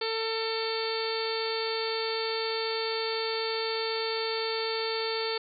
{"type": "harmonic tone", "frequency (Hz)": 447.6, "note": "A4", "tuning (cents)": 30, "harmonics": [1, 2, 3, 4, 5, 6, 7, 8, 9, 10], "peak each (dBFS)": [-31, -38, -39, -42, -40, -43, -44, -40, -44, -35], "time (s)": [0.01, 5.38], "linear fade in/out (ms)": 5, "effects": []}